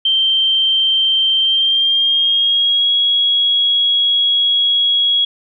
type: tone with pitch glide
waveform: sine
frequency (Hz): 3136 to 3321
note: G7 to G#7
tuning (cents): 0 to -1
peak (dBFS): -11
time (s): 0.05-5.25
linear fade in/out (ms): 5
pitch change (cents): +99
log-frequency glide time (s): 1.4-2.92
effects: none